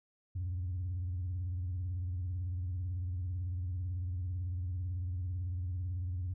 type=tone with vibrato; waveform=sine; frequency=89.8 Hz; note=F2; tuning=49 cents sharp; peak=-32 dBFS; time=0.35-6.34 s; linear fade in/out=10 ms; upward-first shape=sine; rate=18 Hz; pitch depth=120 cents each way; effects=tanh soft clip ceiling -31 dBFS